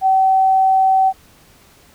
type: tone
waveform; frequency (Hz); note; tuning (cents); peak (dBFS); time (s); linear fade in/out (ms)
sine; 764; G5; -45; -10; 0.01-1.13; 50
effects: pink hiss -49 dBFS RMS until 1.94 s